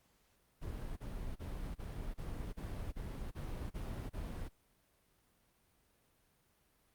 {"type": "noise bursts", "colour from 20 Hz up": "brown", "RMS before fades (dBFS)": -42, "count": 10, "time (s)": [0.61, 4.489], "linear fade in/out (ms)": 20, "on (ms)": 360, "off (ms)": 31, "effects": ["pink hiss -73 dBFS RMS until 6.94 s", "Opus 48 kbps"]}